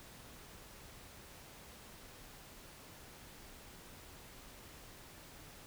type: silence
effects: pink hiss -55 dBFS RMS until 5.66 s